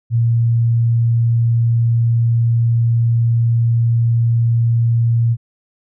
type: tone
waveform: sine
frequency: 116.54 Hz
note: A#2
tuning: in tune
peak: -11 dBFS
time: 0.1-5.37 s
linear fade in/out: 50 ms
effects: none

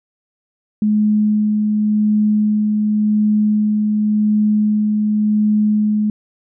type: tone with tremolo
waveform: sine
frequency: 211.6 Hz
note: G#3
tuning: 33 cents sharp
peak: -11 dBFS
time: 0.82-6.1 s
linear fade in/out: 2 ms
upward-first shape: sine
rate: 0.9 Hz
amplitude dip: 25%
effects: none

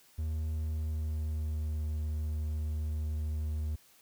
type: tone with pitch glide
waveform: triangle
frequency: 78.3 to 76.64 Hz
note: D#2 to D#2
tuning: +11 to -26 cents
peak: -29 dBFS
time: 0.18-3.76 s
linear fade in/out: 10 ms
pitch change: -37 cents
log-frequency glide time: 0.47-1.83 s
effects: white hiss -62 dBFS RMS until 4.01 s

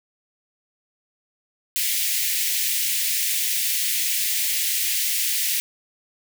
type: high-pass noise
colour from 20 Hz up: white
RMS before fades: -23 dBFS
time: 1.76-5.6 s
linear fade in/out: 0 ms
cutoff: 1900 Hz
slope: 48 dB/octave
effects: none

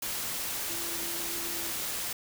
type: tone in noise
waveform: sine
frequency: 339.1 Hz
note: E4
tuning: 49 cents sharp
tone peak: -43 dBFS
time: 0.69-1.71 s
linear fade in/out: 5 ms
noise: white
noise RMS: -34 dBFS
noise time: 0.02-2.13 s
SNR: -12 dB
effects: none

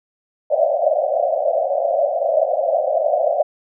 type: band-pass noise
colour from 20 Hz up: pink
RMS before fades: -18 dBFS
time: 0.5-3.43 s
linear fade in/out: 10 ms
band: 550 to 710 Hz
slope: 96 dB/octave
effects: none

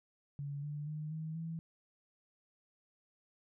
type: tone with pitch steps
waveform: sine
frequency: 142.5 / 147.53 / 152.73 / 158.11 / 163.69 Hz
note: C#3 / D3 / D#3 / D#3 / E3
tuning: +48 / +8 / -32 / +28 / -12 cents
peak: -38 dBFS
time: 0.39-1.59 s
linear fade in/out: 0 ms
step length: 240 ms
effects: none

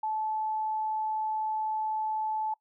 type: tone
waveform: sine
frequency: 868 Hz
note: A5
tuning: 24 cents flat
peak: -28 dBFS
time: 0.03-2.54 s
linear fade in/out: 5 ms
effects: noise-tail reverb RT60 0.1 s tail -23 dB re dry

